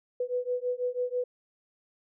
sine beating tone pair, 492.5 / 498.6 Hz, B4 / B4, -5 / +16 cents, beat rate 6.1 Hz, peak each -31 dBFS, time 0.2-1.24 s, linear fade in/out 5 ms, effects none

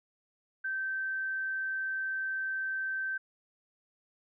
sine tone, 1552 Hz, G6, 18 cents flat, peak -31 dBFS, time 0.64-3.18 s, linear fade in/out 10 ms, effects none

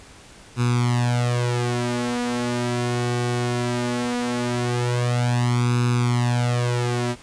sawtooth tone with flanger, 121.6 Hz, B2, 26 cents flat, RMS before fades -22 dBFS, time 0.56-7.16 s, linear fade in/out 50 ms, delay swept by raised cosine 0.78 to 5.58 ms, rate 0.19 Hz, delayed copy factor +1, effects pink hiss -46 dBFS RMS until 7.22 s + resampled to 22050 Hz

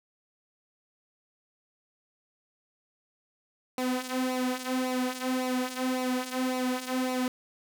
sawtooth tone with flanger, 254.8 Hz, C4, 46 cents flat, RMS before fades -30 dBFS, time 3.78-7.28 s, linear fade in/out 2 ms, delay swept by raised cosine 0.6 to 4 ms, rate 1.8 Hz, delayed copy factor -0.7, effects none

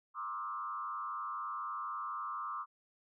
sine tone with frequency modulation, 1179 Hz, D6, 6 cents sharp, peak -37 dBFS, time 0.14-2.66 s, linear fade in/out 50 ms, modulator 104 Hz, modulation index 1.3, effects none

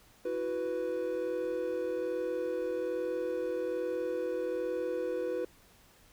triangle chord, E suspended second, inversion none, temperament just, 329.6 / 370.8 / 494.4 Hz, E4 / F#4 / B4, 0 / +4 / +2 cents, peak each -37 / -35 / -31 dBFS, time 0.25-5.45 s, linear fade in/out 5 ms, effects pink hiss -61 dBFS RMS until 6.12 s

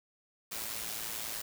white noise with amplitude modulation, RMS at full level -36 dBFS, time 0.51-1.42 s, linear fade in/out 10 ms, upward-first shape sine, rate 111 Hz, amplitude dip 60%, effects none

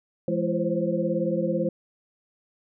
sine tone cluster, 170.2 / 210.2 / 338.9 / 515 / 533 Hz, F3 / G#3 / E4 / C5 / C5, -44 / +21 / +48 / -28 / +32 cents, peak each -29 dBFS, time 0.28-1.69 s, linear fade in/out 2 ms, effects none

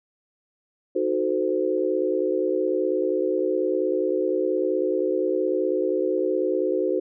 sine chord, D# diminished seventh, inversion none, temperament equal with one note detuned, 311.1 / 370 / 440 / 515.7 Hz, D#4 / F#4 / A4 / C5, 0 / 0 / 0 / -25 cents, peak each -28 / -24 / -28 / -26 dBFS, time 0.95-7 s, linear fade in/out 10 ms, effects none

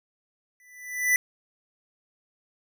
square tone with exponential growth, 1987 Hz, B6, 10 cents sharp, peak -17 dBFS, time 0.6-1.16 s, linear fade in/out 1 ms, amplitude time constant 120 ms, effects none

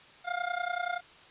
25% pulse tone with amplitude modulation, 708 Hz, F5, 23 cents sharp, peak -23 dBFS, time 0.24-1.01 s, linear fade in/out 50 ms, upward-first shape sine, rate 30.5 Hz, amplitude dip 85%, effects white hiss -54 dBFS RMS until 1.3 s + resampled to 8000 Hz

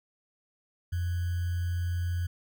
sine tone with sample-and-hold, 87.4 Hz, F2, 2 cents sharp, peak -27 dBFS, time 0.92-2.27 s, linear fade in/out 10 ms, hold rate 1575 Hz, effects none

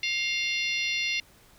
harmonic tone with a mistuned harmonic, 707 Hz, F5, 21 cents sharp, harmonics 3 / 4 / 5 / 6 / 7 / 8, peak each -30 / -30 / -34 / -36 / -40 / -40 dBFS, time 0.03-1.2 s, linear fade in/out 2 ms, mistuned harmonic 4, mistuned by -37 cents, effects pink hiss -57 dBFS RMS until 1.58 s

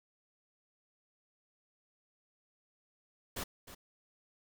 pink noise with echo, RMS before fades -39 dBFS, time 3.36-3.44 s, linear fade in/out 10 ms, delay 310 ms, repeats 1, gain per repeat -12 dB, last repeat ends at 3.75 s, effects none

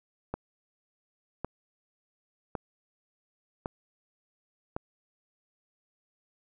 click train, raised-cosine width 1 ms, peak -18 dBFS, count 5, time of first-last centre 0.34-4.765 s, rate 0.904 Hz, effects none

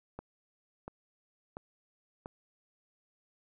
click train, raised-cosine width 1 ms, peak -27 dBFS, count 4, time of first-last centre 0.19-2.259 s, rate 1.45 Hz, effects none

